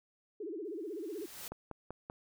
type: tone with vibrato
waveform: sine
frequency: 370 Hz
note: F#4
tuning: in tune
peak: -38 dBFS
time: 0.4-1.26 s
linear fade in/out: 5 ms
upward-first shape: sine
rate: 16 Hz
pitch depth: 290 cents each way
type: noise with exponential growth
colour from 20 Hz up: white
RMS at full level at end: -43 dBFS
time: 0.65-1.48 s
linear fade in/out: 2 ms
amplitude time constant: 180 ms
type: click train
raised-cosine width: 1 ms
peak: -28 dBFS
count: 4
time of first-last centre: 1.52-2.099 s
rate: 5.18 Hz
effects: none